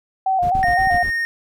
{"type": "tone with vibrato", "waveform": "sine", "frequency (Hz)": 737, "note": "F#5", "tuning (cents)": -7, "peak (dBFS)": -15, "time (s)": [0.26, 1.03], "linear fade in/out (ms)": 5, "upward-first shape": "square", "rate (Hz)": 3.9, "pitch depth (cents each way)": 62}
{"type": "noise bursts", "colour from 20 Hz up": "brown", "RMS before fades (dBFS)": -30, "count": 6, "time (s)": [0.42, 1.106], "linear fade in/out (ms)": 10, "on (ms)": 86, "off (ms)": 34}
{"type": "clicks", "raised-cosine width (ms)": 5, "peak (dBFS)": -18, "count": 7, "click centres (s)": [0.47, 0.553, 0.592, 0.641, 0.685, 0.872, 0.945]}
{"type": "tone", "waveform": "triangle", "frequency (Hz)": 1847, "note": "A#6", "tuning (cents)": -16, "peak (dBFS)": -17, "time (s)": [0.63, 1.25], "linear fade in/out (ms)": 0}
{"effects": []}